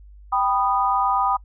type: chord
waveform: sine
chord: G augmented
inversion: none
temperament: equal with one note detuned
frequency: 784 / 987.8 / 1235.9 Hz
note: G5 / B5 / D#6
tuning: 0 / 0 / -12 cents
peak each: -22 dBFS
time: 0.32-1.37 s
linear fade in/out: 10 ms
effects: noise-tail reverb RT60 0.1 s tail -25 dB re dry + added 50 Hz sine -42 dBFS peak until 1.44 s